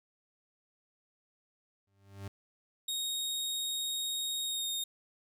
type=tone with exponential growth; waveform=40% pulse; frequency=98.8 Hz; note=G2; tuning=14 cents sharp; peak=-37 dBFS; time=1.87-2.28 s; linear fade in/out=5 ms; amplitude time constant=87 ms
type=tone with pitch glide; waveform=sawtooth; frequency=3742 to 3699 Hz; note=A#7 to A#7; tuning=+6 to -14 cents; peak=-30 dBFS; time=2.88-4.84 s; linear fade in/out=5 ms; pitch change=-20 cents; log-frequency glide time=4.44-4.67 s
effects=none